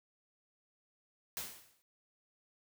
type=noise with exponential decay; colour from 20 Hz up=white; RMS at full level=-38 dBFS; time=1.37-1.82 s; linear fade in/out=0 ms; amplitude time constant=97 ms; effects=noise-tail reverb RT60 0.1 s tail -25 dB re dry